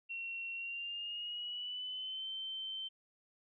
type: tone with pitch glide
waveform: sine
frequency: 2729 to 3099 Hz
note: F7 to G7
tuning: -41 to -21 cents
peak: -39 dBFS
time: 0.09-2.89 s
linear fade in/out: 20 ms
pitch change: +220 cents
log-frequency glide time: 0.54-2.28 s
effects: none